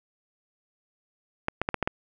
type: clicks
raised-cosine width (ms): 0.5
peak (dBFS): -10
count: 6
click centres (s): 1.484 / 1.616 / 1.689 / 1.743 / 1.827 / 1.875
effects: none